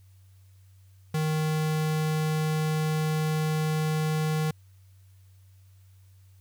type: tone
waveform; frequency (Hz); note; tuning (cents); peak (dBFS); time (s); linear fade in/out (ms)
square; 155.56; D#3; 0; -25; 1.14-4.51; 5
effects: added 95 Hz sine -52 dBFS peak until 6.4 s + white hiss -68 dBFS RMS until 6.4 s